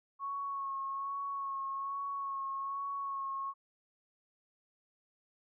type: tone with vibrato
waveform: sine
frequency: 1101 Hz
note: C#6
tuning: 12 cents flat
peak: -35 dBFS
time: 0.19-3.54 s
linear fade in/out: 50 ms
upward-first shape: sine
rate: 1.2 Hz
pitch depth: 23 cents each way
effects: none